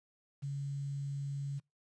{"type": "tone with quantisation", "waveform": "sine", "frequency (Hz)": 140.2, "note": "C#3", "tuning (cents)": 20, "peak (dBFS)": -35, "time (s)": [0.42, 1.6], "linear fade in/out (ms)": 20, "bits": 10, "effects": ["noise-tail reverb RT60 0.2 s tail -25 dB re dry", "resampled to 22050 Hz"]}